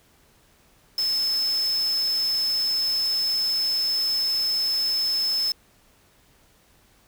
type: tone in noise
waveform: sine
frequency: 5230 Hz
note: E8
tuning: 15 cents flat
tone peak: -21 dBFS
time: 0.98-5.52 s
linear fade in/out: 2 ms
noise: white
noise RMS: -38 dBFS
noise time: 0.98-5.52 s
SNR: +14 dB
effects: pink hiss -59 dBFS RMS until 7.07 s